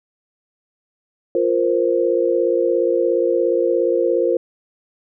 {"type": "chord", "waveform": "sine", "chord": "F suspended fourth", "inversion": "none", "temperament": "equal", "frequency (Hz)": [349.2, 466.2, 523.3], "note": ["F4", "Bb4", "C5"], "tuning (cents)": [0, 0, 0], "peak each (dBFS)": -19, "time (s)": [1.35, 4.37], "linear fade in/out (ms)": 2, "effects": []}